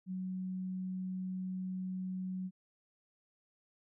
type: tone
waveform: sine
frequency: 185.8 Hz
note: F#3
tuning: 7 cents sharp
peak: -36 dBFS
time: 0.06-2.51 s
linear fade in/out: 50 ms
effects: none